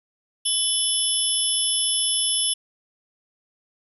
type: tone cluster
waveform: sine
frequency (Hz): 2995 / 3434 / 5310 / 11000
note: F#7 / A7 / E8 / F9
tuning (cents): +20 / -43 / +12 / -27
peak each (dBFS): -26 / -26 / -29 / -23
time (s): 0.45-2.54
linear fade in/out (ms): 10
effects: none